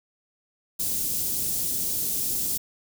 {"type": "band-stop noise", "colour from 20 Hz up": "white", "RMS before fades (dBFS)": -27, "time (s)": [0.79, 2.58], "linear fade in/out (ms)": 10, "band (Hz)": [310, 6500], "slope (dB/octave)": 12, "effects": []}